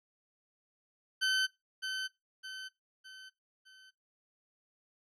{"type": "tone with echo", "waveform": "20% pulse", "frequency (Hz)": 1530, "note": "G6", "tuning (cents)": -42, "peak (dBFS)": -23, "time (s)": [1.21, 1.47], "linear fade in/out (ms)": 20, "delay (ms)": 610, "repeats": 4, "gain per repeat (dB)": -7, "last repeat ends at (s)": 3.91, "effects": ["noise-tail reverb RT60 0.2 s tail -20 dB re dry", "low-pass 8000 Hz 12 dB/octave"]}